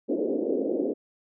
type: band-pass noise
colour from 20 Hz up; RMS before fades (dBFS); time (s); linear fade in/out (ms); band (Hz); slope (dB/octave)
pink; -27; 0.08-0.94; 20; 250 to 540; 48
effects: none